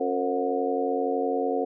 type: harmonic tone with a mistuned harmonic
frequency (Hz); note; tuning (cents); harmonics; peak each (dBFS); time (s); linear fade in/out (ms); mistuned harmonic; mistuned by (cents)
90.8; F#2; -32; 3 / 4 / 5 / 6 / 7 / 8; -30 / -34 / -27 / -31 / -40 / -30; 0-1.65; 10; 6; -58
effects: none